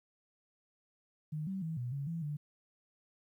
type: tone with pitch steps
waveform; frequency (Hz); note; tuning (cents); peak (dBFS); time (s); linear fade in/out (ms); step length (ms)
sine; 153.3 / 191.7 / 161.5 / 122.6 / 139.9 / 166.1 / 147.8; D#3 / G3 / E3 / B2 / C#3 / E3 / D3; -25 / -38 / -35 / -12 / +16 / +13 / +11; -35; 1.32-2.37; 10; 150
effects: 12-bit